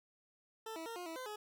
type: tone with pitch steps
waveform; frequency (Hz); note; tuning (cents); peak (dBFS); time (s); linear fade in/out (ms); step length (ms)
20% pulse; 443.9 / 325.4 / 459.7 / 355.8 / 326.1 / 512 / 421.8; A4 / E4 / A#4 / F4 / E4 / C5 / G#4; +15 / -22 / -24 / +32 / -19 / -38 / +27; -38; 0.66-1.36; 5; 100
effects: none